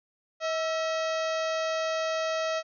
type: harmonic tone with a mistuned harmonic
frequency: 640 Hz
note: D#5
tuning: 49 cents sharp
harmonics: 1 / 2 / 3 / 4 / 5 / 6 / 7 / 8 / 9 / 10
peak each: -28 / -34 / -38 / -40 / -42 / -44 / -45 / -46 / -47 / -48 dBFS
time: 0.4-2.63 s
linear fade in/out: 50 ms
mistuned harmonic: 2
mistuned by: +62 cents
effects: none